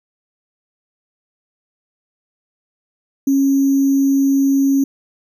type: tone with sample-and-hold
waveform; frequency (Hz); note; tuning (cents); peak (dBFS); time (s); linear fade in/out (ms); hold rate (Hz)
sine; 274.5; C#4; -17; -11; 3.27-4.84; 5; 6300
effects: none